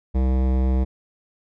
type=tone with hard clipping; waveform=sine; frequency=64.6 Hz; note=C2; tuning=21 cents flat; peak=-19 dBFS; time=0.14-0.85 s; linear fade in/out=20 ms; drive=17 dB; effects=none